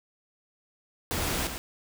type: noise with echo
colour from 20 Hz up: pink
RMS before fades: -30 dBFS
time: 1.11-1.47 s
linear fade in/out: 0 ms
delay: 110 ms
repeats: 1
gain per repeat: -6 dB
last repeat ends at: 1.58 s
effects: none